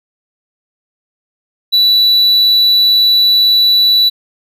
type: tone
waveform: triangle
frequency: 3951 Hz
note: B7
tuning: in tune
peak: -5 dBFS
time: 1.72-4.1 s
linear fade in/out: 20 ms
effects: none